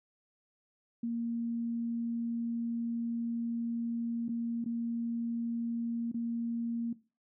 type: tone with dropouts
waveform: sine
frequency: 233.1 Hz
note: A#3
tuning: in tune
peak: -31 dBFS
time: 1.03-6.93 s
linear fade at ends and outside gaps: 5 ms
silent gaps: 4.283-4.29 / 4.643-4.659 / 6.117-6.142 s
effects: noise-tail reverb RT60 0.3 s tail -17 dB re dry